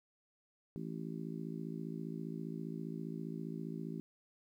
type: harmonic tone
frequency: 55 Hz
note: A1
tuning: in tune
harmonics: 3 / 4 / 5 / 6 / 7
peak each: -43 / -45 / -47 / -49 / -50 dBFS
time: 0.76-4 s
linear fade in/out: 0 ms
effects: 12-bit